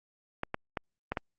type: clicks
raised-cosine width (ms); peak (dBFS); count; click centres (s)
0.5; -16; 5; 0.434 / 0.544 / 0.772 / 1.12 / 1.172
effects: Opus 48 kbps